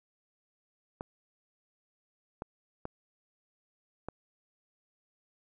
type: clicks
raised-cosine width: 1 ms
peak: -23 dBFS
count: 4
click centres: 1.009 / 2.421 / 2.854 / 4.086 s
effects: none